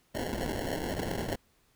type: noise with sample-and-hold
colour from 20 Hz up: blue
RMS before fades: -34 dBFS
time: 0.14-1.36 s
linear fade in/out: 10 ms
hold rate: 1225 Hz
effects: pink hiss -68 dBFS RMS until 1.75 s